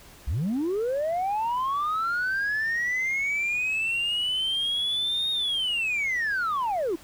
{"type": "linear two-way sweep", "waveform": "sine", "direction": "up then down", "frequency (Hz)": [50.7, 3729, 303.2], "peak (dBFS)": -22, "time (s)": [0.27, 6.96], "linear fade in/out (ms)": 10, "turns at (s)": 5.31, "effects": ["tanh soft clip ceiling -22 dBFS", "pink hiss -50 dBFS RMS until 7.03 s"]}